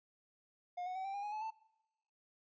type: tone with pitch steps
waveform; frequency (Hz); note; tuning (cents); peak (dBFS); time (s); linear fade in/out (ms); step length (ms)
triangle; 714 / 736.2 / 759.1 / 782.7 / 807 / 832.1 / 858 / 884.6; F5 / F#5 / F#5 / G5 / G#5 / G#5 / A5 / A5; +38 / -9 / +44 / -3 / -50 / +3 / -44 / +9; -37; 0.77-1.506; 10; 92
effects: noise-tail reverb RT60 0.9 s tail -22 dB re dry + resampled to 16000 Hz

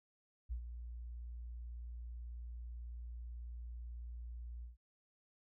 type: tone with ADSR envelope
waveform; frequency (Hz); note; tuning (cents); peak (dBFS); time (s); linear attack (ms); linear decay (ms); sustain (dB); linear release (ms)
sine; 59.1; A#1; +24; -36; 0.49-4.77; 28; 88; -8; 140
effects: none

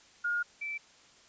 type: tone pair in turn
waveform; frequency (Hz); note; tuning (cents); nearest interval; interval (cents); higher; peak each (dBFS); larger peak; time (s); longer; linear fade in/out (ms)
sine; 1426 / 2325; F6 / D7; +36 / -18; minor sixth; 846; second; -28 / -34; first; 0.24-0.43 / 0.61-0.78; first; 10
effects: white hiss -59 dBFS RMS until 1.28 s + resampled to 16000 Hz

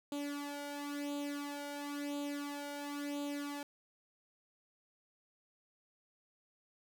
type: tone with flanger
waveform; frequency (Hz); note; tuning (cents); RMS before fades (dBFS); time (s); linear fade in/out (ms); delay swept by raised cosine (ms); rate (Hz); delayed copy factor
sawtooth; 287.7; D4; -36; -41; 0.12-3.63; 2; 0.27 to 1.37; 0.97; +0.75
effects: none

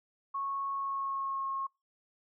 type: tone with pitch glide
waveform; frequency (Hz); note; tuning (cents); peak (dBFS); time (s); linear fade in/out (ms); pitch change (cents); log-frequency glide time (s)
sine; 1101 to 1084; C#6 to C#6; -12 to -39; -32; 0.34-1.67; 10; -27; 0.72-1.46
effects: noise-tail reverb RT60 0.3 s tail -26 dB re dry

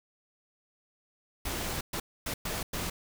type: noise bursts at uneven times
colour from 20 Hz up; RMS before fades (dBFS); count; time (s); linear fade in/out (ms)
pink; -34; 5; 1.45-1.81 / 1.93-2 / 2.26-2.34 / 2.45-2.63 / 2.73-2.9; 5
effects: none

